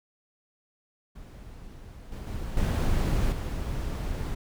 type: noise with level steps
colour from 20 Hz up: brown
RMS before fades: -44 / -37 / -34 / -25 / -31 dBFS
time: 1.15-4.35 s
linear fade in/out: 10 ms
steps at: 2.12 / 2.27 / 2.57 / 3.32 s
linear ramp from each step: 2 ms
effects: none